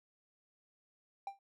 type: tone with exponential decay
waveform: triangle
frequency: 790 Hz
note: G5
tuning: 13 cents sharp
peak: -33 dBFS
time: 1.27-1.39 s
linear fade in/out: 2 ms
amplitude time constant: 26 ms
effects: noise-tail reverb RT60 0.1 s tail -24 dB re dry